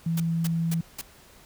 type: tone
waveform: sine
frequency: 165.7 Hz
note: E3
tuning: 9 cents sharp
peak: -23 dBFS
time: 0.06-0.81 s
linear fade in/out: 5 ms
type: noise bursts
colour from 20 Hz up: white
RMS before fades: -34 dBFS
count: 4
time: 0.17-1.014 s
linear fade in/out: 5 ms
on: 31 ms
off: 240 ms
effects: pink hiss -53 dBFS RMS until 1.45 s